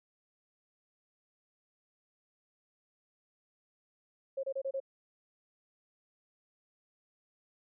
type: tone bursts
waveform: sine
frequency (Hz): 540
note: C#5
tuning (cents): -45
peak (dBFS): -32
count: 5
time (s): 4.37-4.802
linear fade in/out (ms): 10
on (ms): 64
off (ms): 28
effects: none